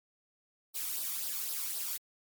blue noise with flanger, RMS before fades -36 dBFS, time 0.74-1.98 s, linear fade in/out 20 ms, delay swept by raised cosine 0.21 to 0.91 ms, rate 3.9 Hz, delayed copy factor +0.6, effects MP3 96 kbps

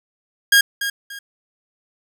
sawtooth tone with echo, 1628 Hz, G#6, 35 cents flat, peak -6 dBFS, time 0.52-0.61 s, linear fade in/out 5 ms, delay 290 ms, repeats 2, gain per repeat -11 dB, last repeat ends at 1.19 s, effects none

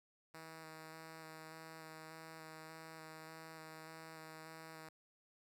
5% pulse tone with vibrato, 159.7 Hz, D#3, 45 cents sharp, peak -40 dBFS, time 0.34-4.89 s, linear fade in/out 5 ms, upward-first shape square, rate 1.7 Hz, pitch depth 11 cents each way, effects none

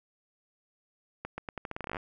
accelerating click train, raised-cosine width 0.5 ms, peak -21 dBFS, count 16, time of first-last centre 1.25-1.968 s, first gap 130 ms, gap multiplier 0.83, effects none

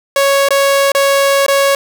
sawtooth tone with dropouts, 554.4 Hz, C#5, in tune, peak -5 dBFS, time 0.16-1.75 s, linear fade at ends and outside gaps 2 ms, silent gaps 0.487-0.506 / 0.919-0.949 / 1.464-1.482 s, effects none

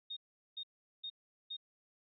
sine tone bursts, 3699 Hz, A#7, 14 cents flat, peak -40 dBFS, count 4, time 0.1-1.568 s, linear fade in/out 10 ms, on 67 ms, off 400 ms, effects none

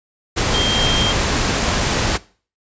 sine tone in noise, 3191 Hz, G7, 30 cents sharp, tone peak -18 dBFS, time 0.53-1.13 s, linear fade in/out 20 ms, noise pink, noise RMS -18 dBFS, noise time 0.36-2.18 s, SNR -3 dB, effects noise-tail reverb RT60 0.4 s tail -20 dB re dry + resampled to 16000 Hz

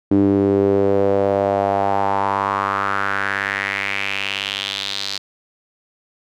sawtooth tone with band-pass filter sweep, 99 Hz, G2, 18 cents sharp, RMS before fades -19 dBFS, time 0.11-5.18 s, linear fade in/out 5 ms, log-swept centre 300 to 4400 Hz, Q 3.9, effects none

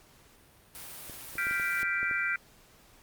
white noise, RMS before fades -44 dBFS, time 0.75-1.83 s, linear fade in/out 0 ms
clicks, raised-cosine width 2 ms, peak -31 dBFS, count 8, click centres 1.097 / 1.355 / 1.469 / 1.511 / 1.598 / 1.831 / 2.03 / 2.112 s
sine chord, G dominant seventh, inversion third, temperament equal, 1396.9 / 1568 / 1975.5 / 2349 Hz, F6 / G6 / B6 / D7, 0 / 0 / 0 / 0 cents, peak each -33 dBFS, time 1.38-2.36 s, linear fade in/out 2 ms
effects pink hiss -59 dBFS RMS until 3.02 s + Opus 48 kbps

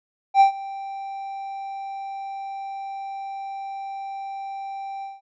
triangle tone with ADSR envelope, 784 Hz, G5, in tune, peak -7 dBFS, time 0.34-5.21 s, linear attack 65 ms, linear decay 110 ms, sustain -21 dB, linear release 180 ms, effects resampled to 16000 Hz

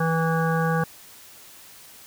harmonic tone, 163.3 Hz, E3, 16 cents flat, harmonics 1 / 3 / 5 / 7 / 9 / 10, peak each -22 / -27 / -29 / -30 / -32 / -32 dBFS, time 0-0.84 s, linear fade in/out 5 ms, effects white hiss -47 dBFS RMS until 2.06 s

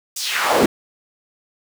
brown noise with high-pass filter sweep, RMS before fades -18 dBFS, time 0.16-0.66 s, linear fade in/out 5 ms, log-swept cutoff 7100 to 280 Hz, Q 2.2, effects none

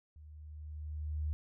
sine tone with level ramp, 76 Hz, D#2, 40 cents flat, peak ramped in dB -51 to -31 dBFS, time 0.16-1.33 s, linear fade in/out 0 ms, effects none

